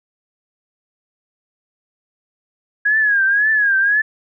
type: tone with vibrato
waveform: sine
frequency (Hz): 1656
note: G#6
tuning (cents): -5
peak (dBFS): -12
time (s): 2.85-4.02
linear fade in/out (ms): 10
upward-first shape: triangle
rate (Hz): 1.9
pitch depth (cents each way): 120
effects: none